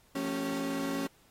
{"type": "tone cluster", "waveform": "35% pulse", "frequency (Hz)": [175, 225.8, 275.7, 388], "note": ["F3", "A3", "C#4", "G4"], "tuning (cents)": [4, 45, -9, -18], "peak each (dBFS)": [-40, -38, -31, -39], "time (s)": [0.15, 1.07], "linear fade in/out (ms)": 5, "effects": ["pink hiss -64 dBFS RMS until 1.3 s", "AAC 48 kbps"]}